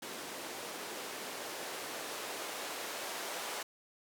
blue noise with band-pass filter sweep, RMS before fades -42 dBFS, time 0.02-3.63 s, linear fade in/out 5 ms, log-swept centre 330 to 550 Hz, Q 1, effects none

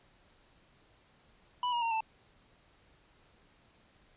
square tone with pitch steps, 987 / 952.3 / 918.8 / 886.5 Hz, B5 / A#5 / A#5 / A5, -1 / +37 / -25 / +13 cents, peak -30 dBFS, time 1.63-2.006 s, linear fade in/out 2 ms, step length 94 ms, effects pink hiss -65 dBFS RMS until 4.16 s + resampled to 8000 Hz

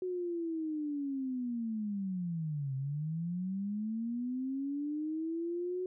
sine linear two-way sweep, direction down then up, 370 to 131.5 to 370 Hz, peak -33 dBFS, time 0.02-5.86 s, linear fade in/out 2 ms, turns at 2.75 s, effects none

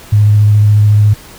sine tone with vibrato, 104.7 Hz, G#2, 15 cents sharp, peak -4 dBFS, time 0.12-1.14 s, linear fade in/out 10 ms, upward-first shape square, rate 14 Hz, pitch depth 12 cents each way, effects pink hiss -35 dBFS RMS until 1.38 s

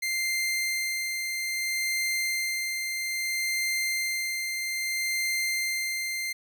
sawtooth tone with tremolo, 2093 Hz, C7, in tune, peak -22 dBFS, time 0.02-6.33 s, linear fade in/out 10 ms, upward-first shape sine, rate 0.61 Hz, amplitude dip 35%, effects none

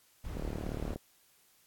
brown noise, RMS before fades -40 dBFS, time 0.24-0.95 s, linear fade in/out 10 ms
click train, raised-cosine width 2 ms, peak -25 dBFS, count 23, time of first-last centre 0.37-0.96 s, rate 37.3 Hz
effects white hiss -66 dBFS RMS until 1.66 s + AAC 64 kbps

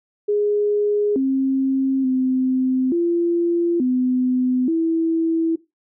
sine tone with pitch steps, 414.6 / 267.1 / 258.5 / 342.5 / 253.4 / 327.5 Hz, G#4 / C4 / C4 / F4 / B3 / E4, -3 / +36 / -21 / -34 / +45 / -11 cents, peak -16 dBFS, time 0.28-5.56 s, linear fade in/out 10 ms, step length 880 ms, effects noise-tail reverb RT60 0.2 s tail -17 dB re dry

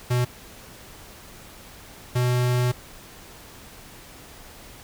square tone pair in turn, 123.47 / 123.91 Hz, B2 / B2, 0 / +6 cents, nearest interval unison, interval 6 cents, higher second, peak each -20 dBFS, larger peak neither, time 0.1-0.25 / 2.15-2.72 s, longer second, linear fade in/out 10 ms, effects pink hiss -45 dBFS RMS until 4.83 s

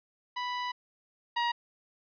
sawtooth tone pair in turn, 987.8 / 949.6 Hz, B5 / A#5, 0 / +32 cents, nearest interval minor second, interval 68 cents, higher first, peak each -28 / -23 dBFS, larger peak second, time 0.36-0.72 / 1.36-1.52 s, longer first, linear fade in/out 10 ms, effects resampled to 11025 Hz

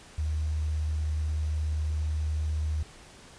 sine tone with quantisation, 77 Hz, D#2, 17 cents flat, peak -26 dBFS, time 0.18-2.83 s, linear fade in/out 5 ms, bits 9, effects pink hiss -51 dBFS RMS until 3.38 s + resampled to 22050 Hz

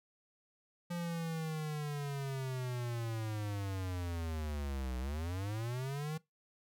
square linear two-way sweep, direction down then up, 174.61 to 61.74 to 159.6 Hz, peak -37 dBFS, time 0.9-6.18 s, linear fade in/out 10 ms, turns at 4.98 s, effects noise-tail reverb RT60 0.2 s tail -22 dB re dry

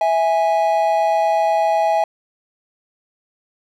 triangle tone pair together, 656 / 827.8 Hz, E5 / G#5, -9 / -6 cents, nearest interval major third, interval 403 cents, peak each -15 dBFS, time 0.01-2.04 s, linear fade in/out 2 ms, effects none

